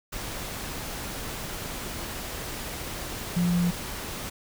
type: tone in noise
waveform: sine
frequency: 175 Hz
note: F3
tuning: 4 cents sharp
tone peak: -21 dBFS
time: 3.36-3.71 s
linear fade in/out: 10 ms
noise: pink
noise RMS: -35 dBFS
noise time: 0.12-4.3 s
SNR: +11 dB
effects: none